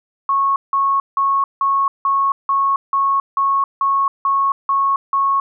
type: tone bursts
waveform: sine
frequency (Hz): 1100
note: C#6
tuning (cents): -14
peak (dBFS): -13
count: 12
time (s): 0.29-5.4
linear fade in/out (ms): 2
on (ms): 270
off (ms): 170
effects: none